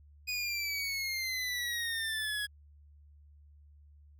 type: exponential sweep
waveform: 25% pulse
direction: down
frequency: 2489 to 1661.2 Hz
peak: -29 dBFS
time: 0.27-2.47 s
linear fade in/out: 20 ms
effects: added 73 Hz sine -55 dBFS peak until 4.19 s